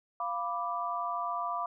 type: chord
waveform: sine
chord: B diminished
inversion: second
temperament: equal with one note detuned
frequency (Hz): 696.4 / 987.8 / 1174.7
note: F5 / B5 / D6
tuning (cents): -5 / 0 / 0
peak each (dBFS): -36 / -36 / -34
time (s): 0.2-1.66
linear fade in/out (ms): 2
effects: none